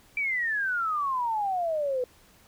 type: exponential sweep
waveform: sine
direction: down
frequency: 2349 to 490 Hz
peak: -25 dBFS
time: 0.17-2.04 s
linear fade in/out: 2 ms
effects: pink hiss -58 dBFS RMS until 2.47 s